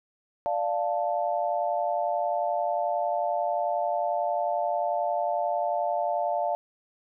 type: chord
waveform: sine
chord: D minor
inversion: none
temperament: equal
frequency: 587.3 / 698.5 / 880 Hz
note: D5 / F5 / A5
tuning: 0 / 0 / 0 cents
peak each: -29 / -27 / -31 dBFS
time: 0.46-6.55 s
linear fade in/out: 0 ms
effects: none